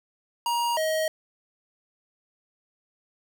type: tone pair in turn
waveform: square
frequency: 946 / 631.4 Hz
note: A#5 / D#5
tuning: +25 / +25 cents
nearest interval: perfect fifth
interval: 700 cents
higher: first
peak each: -24 dBFS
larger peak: neither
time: 0.46-0.77 / 0.77-1.08 s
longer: neither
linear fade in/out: 2 ms
effects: 9-bit